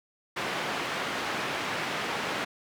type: band-pass noise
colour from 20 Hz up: white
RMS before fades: -32 dBFS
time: 0.36-2.45 s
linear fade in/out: 10 ms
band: 150 to 2200 Hz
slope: 12 dB/octave
effects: none